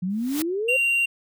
sine exponential sweep, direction up, 174.3 to 538 Hz, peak -23 dBFS, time 0.02-0.77 s, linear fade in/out 10 ms
white noise with exponential growth, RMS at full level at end -27 dBFS, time 0.1-0.42 s, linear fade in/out 2 ms, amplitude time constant 68 ms
triangle tone, 2764 Hz, F7, 19 cents flat, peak -17 dBFS, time 0.68-1.06 s, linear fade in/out 10 ms
effects none

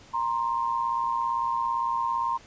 sine tone pair together, 934.3 / 1052 Hz, A#5 / C6, +4 / +9 cents, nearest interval major second, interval 205 cents, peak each -27 / -27 dBFS, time 0.13-2.38 s, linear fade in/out 20 ms, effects pink hiss -52 dBFS RMS until 2.46 s + resampled to 16000 Hz

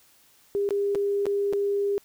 sine tone with dropouts, 402.7 Hz, G4, 47 cents sharp, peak -22 dBFS, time 0.55-1.98 s, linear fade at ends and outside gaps 0 ms, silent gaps 0.69-0.707 / 0.949-0.955 / 1.256-1.266 / 1.527-1.534 s, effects white hiss -59 dBFS RMS until 2.04 s

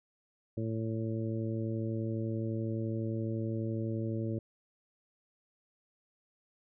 harmonic tone, 111.8 Hz, A2, 28 cents sharp, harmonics 1 / 2 / 3 / 4 / 5, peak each -34 / -38 / -38 / -44 / -44 dBFS, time 0.57-4.39 s, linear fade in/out 5 ms, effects none

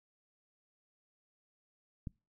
click, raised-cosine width 5 ms, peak -27 dBFS, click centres 2.072 s, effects noise-tail reverb RT60 0.3 s tail -26 dB re dry

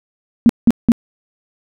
sine tone bursts, 233.1 Hz, A#3, in tune, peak -4 dBFS, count 3, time 0.46-0.919 s, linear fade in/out 0 ms, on 33 ms, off 180 ms, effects none

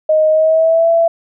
sine tone with pitch glide, 623 to 667.7 Hz, D#5 to E5, +2 to +22 cents, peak -8 dBFS, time 0.09-1.08 s, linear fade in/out 5 ms, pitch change +120 cents, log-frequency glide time 0.3-0.89 s, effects none

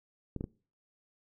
clicks, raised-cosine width 3 ms, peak -23 dBFS, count 3, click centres 0.363 / 0.409 / 0.441 s, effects noise-tail reverb RT60 0.4 s tail -23 dB re dry

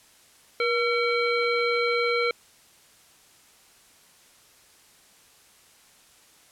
harmonic tone with a mistuned harmonic, 453.1 Hz, A#4, 49 cents flat, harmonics 1 / 3 / 5 / 7 / 9, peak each -24 / -29 / -27 / -39 / -34 dBFS, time 0.6-2.31 s, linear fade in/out 2 ms, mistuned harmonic 1, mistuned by +90 cents, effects white hiss -56 dBFS RMS until 6.51 s + low-pass 11000 Hz 12 dB/octave

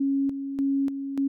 sine tone with tremolo, 275.2 Hz, C#4, 12 cents flat, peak -21 dBFS, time 0-1.28 s, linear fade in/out 10 ms, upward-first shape square, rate 1.7 Hz, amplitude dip 60%, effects none

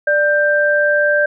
sine tone pair together, 590 / 1575.1 Hz, D5 / G6, +8 / +8 cents, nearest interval octave + perfect fourth, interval 1700 cents, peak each -14 dBFS, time 0.07-1.26 s, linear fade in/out 5 ms, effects none

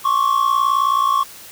triangle tone pair together, 1079 / 1138 Hz, C#6 / C#6, -47 / +45 cents, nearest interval minor second, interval 92 cents, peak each -15 dBFS, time 0.04-1.24 s, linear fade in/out 20 ms, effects white hiss -39 dBFS RMS until 1.51 s

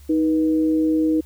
sine tone pair together, 313.7 / 485.4 Hz, D#4 / B4, +14 / -30 cents, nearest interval minor sixth, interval 756 cents, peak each -16 / -26 dBFS, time 0.09-1.21 s, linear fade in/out 10 ms, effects added 71 Hz sine -42 dBFS peak until 1.25 s + white hiss -54 dBFS RMS until 1.25 s

